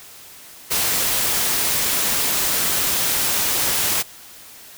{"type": "noise", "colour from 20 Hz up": "white", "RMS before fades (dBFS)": -20, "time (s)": [0.7, 4.03], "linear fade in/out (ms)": 20, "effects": ["white hiss -42 dBFS RMS until 4.77 s"]}